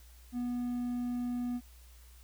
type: tone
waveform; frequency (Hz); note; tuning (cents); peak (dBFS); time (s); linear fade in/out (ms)
triangle; 244.2; B3; -19; -30; 0.32-1.61; 50
effects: added 60 Hz sine -53 dBFS peak until 2.23 s + white hiss -62 dBFS RMS until 2.23 s